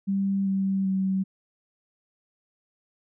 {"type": "tone with pitch steps", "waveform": "sine", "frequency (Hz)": [196, 193.41, 190.86], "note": ["G3", "G3", "G3"], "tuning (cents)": [0, -23, -46], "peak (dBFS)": -22, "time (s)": [0.07, 1.24], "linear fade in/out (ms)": 20, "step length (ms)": 390, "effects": []}